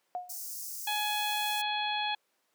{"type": "tone with exponential decay", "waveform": "sine", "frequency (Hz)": 720, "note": "F#5", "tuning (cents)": -47, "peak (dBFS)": -29, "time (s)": [0.15, 0.41], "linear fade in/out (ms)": 0, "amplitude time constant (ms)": 55}
{"type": "high-pass noise", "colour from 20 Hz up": "white", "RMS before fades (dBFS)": -40, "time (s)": [0.29, 1.62], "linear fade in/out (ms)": 10, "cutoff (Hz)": 5100, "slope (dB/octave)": 48}
{"type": "harmonic tone", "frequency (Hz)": 840, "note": "G#5", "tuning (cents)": 19, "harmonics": [1, 2, 3, 4, 5], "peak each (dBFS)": [-32, -39, -37, -35, -41], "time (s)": [0.87, 2.15], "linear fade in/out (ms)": 5}
{"effects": ["pink hiss -74 dBFS RMS until 2.54 s", "high-pass 400 Hz 12 dB/octave"]}